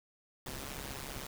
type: noise with amplitude modulation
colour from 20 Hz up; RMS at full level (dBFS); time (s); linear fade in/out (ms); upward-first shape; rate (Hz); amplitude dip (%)
pink; -39; 0.46-1.27; 5; sine; 137; 85
effects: none